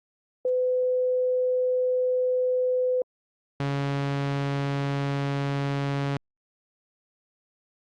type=tone pair in turn; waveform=sine / sawtooth; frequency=505 / 140.08 Hz; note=B4 / C#3; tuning=+39 / +18 cents; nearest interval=octave + minor seventh; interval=2221 cents; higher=first; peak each=-21 dBFS; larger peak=neither; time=0.45-3.02 / 3.6-6.17 s; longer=neither; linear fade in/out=2 ms; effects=low-pass 4000 Hz 12 dB/octave + Opus 32 kbps